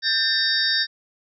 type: tone cluster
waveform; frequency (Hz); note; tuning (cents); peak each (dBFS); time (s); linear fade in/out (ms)
sine; 1584 / 1798 / 3728 / 4700 / 5360; G6 / A6 / A#7 / D8 / E8; +18 / +37 / -1 / +1 / +28; -28 / -25 / -24 / -24 / -25; 0.02-0.87; 50
effects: none